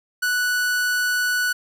45% pulse tone, 1479 Hz, F#6, 1 cent flat, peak -19 dBFS, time 0.22-1.53 s, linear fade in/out 10 ms, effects none

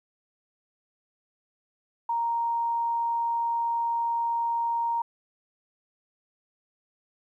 sine tone, 932.3 Hz, A#5, in tune, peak -24 dBFS, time 2.09-5.02 s, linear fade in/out 5 ms, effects 11-bit

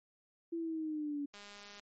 sine linear sweep, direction down, 337.3 to 283.5 Hz, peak -35 dBFS, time 0.52-1.26 s, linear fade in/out 10 ms
click train, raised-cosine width 0.2 ms, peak -35 dBFS, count 94, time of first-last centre 1.34-1.796 s, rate 204 Hz
effects MP3 32 kbps

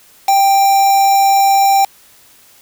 triangle tone with quantisation, 787 Hz, G5, 7 cents sharp, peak -6 dBFS, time 0.28-1.85 s, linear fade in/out 5 ms, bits 3, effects white hiss -46 dBFS RMS until 2.61 s

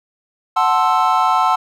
triangle chord, F# half-diminished seventh, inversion none, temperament equal, 740 / 880 / 1046.5 / 1318.5 Hz, F#5 / A5 / C6 / E6, 0 / 0 / 0 / 0 cents, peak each -16 dBFS, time 0.56-1.56 s, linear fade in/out 10 ms, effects none

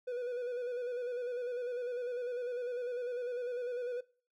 triangle tone with vibrato, 490.6 Hz, B4, 12 cents flat, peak -33 dBFS, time 0.07-4.01 s, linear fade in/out 10 ms, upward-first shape square, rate 10 Hz, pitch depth 36 cents each way, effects noise-tail reverb RT60 0.4 s tail -21 dB re dry

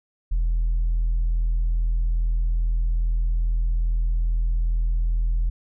triangle tone with tanh clipping, 41.2 Hz, E1, in tune, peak -19 dBFS, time 0.31-5.5 s, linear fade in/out 10 ms, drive 6 dB, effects none

